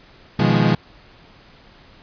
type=chord; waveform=35% pulse; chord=F half-diminished seventh; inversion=second; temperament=equal with one note detuned; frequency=123.47 / 156.83 / 174.61 / 207.7 Hz; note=Cb3 / Eb3 / F3 / Ab3; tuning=0 / +14 / 0 / 0 cents; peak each=-18 dBFS; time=0.39-0.75 s; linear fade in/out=5 ms; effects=pink hiss -48 dBFS RMS until 2.02 s + resampled to 11025 Hz